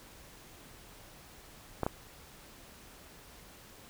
clicks, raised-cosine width 1 ms, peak -16 dBFS, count 2, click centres 1.833 / 1.865 s, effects pink hiss -54 dBFS RMS until 3.89 s

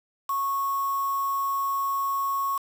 sine tone with quantisation, 1100 Hz, C#6, 14 cents flat, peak -24 dBFS, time 0.29-2.58 s, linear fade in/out 5 ms, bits 6, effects none

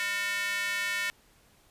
square tone with high-pass filter, 201.9 Hz, G#3, 49 cents flat, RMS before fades -31 dBFS, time 0-1.1 s, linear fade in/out 0 ms, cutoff 1900 Hz, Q 3.3, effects pink hiss -62 dBFS RMS until 1.7 s + resampled to 32000 Hz

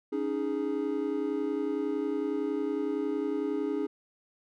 triangle chord, C# suspended second, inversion none, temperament equal with one note detuned, 280.2 / 311.1 / 415.3 Hz, C#4 / D#4 / G#4, +19 / 0 / 0 cents, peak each -31 / -31 / -30 dBFS, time 0.12-3.87 s, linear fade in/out 10 ms, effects none

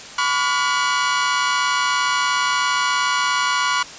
sawtooth tone cluster, 996 / 1133 / 1433 Hz, B5 / C#6 / F6, +14 / +37 / +44 cents, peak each -18 dBFS, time 0.18-3.83 s, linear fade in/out 5 ms, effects white hiss -36 dBFS RMS until 3.98 s + resampled to 16000 Hz

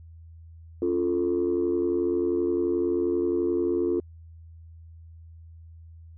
sine chord, Db augmented, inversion none, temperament equal, 277.2 / 349.2 / 440 Hz, Db4 / F4 / A4, 0 / 0 / 0 cents, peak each -29 / -23 / -28 dBFS, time 0.82-4 s, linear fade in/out 2 ms, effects tanh soft clip ceiling -16 dBFS + added 82 Hz sine -44 dBFS peak until 6.17 s

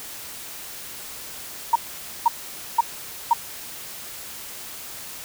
sine tone bursts, 932.3 Hz, A#5, in tune, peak -12 dBFS, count 4, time 1.73-3.334 s, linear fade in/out 5 ms, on 26 ms, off 500 ms, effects white hiss -37 dBFS RMS until 5.24 s

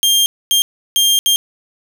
sawtooth tone bursts at uneven times, 3200 Hz, G7, 35 cents sharp, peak -7 dBFS, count 4, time 0.03-0.26 / 0.51-0.62 / 0.96-1.19 / 1.26-1.36 s, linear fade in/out 0 ms, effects none

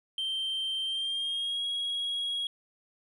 sine tone with pitch glide, 3136 to 3307 Hz, G7 to G#7, 0 to -8 cents, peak -27 dBFS, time 0.18-2.47 s, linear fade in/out 2 ms, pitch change +92 cents, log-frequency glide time 0.84-1.64 s, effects tanh soft clip ceiling -28 dBFS

